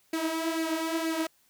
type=tone with flanger; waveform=sawtooth; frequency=324.3 Hz; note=E4; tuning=28 cents flat; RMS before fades=-30 dBFS; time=0.13-1.27 s; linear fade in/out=5 ms; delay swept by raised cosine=0.43 to 5.33 ms; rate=2.1 Hz; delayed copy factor=+0.6; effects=white hiss -66 dBFS RMS until 1.49 s